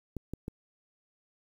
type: clicks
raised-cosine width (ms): 3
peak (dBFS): -23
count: 3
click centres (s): 0.167 / 0.336 / 0.481
effects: 9-bit